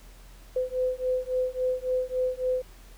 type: beating tone pair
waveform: sine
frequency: 507 / 510.6 Hz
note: B4 / C5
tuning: +45 / -42 cents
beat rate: 3.6 Hz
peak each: -28 dBFS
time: 0.56-2.62 s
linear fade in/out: 5 ms
effects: added 42 Hz sine -47 dBFS peak until 2.97 s + pink hiss -55 dBFS RMS until 2.97 s